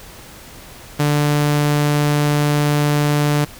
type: tone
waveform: sawtooth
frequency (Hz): 147.2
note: D3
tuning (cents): +4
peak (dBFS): -10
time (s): 0.99-3.45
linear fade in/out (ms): 10
effects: pink hiss -39 dBFS RMS until 3.59 s